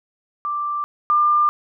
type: tone pair in turn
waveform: sine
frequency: 1178 / 1196.5 Hz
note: D6 / D6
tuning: +5 / +32 cents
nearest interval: unison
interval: 27 cents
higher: second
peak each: -21 / -13 dBFS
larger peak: second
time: 0.45-0.84 / 1.1-1.49 s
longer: neither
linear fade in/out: 0 ms
effects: none